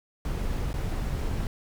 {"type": "noise with dropouts", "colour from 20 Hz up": "brown", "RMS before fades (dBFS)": -29, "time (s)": [0.25, 1.47], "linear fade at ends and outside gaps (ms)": 1, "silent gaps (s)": [0.731, 0.74], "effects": []}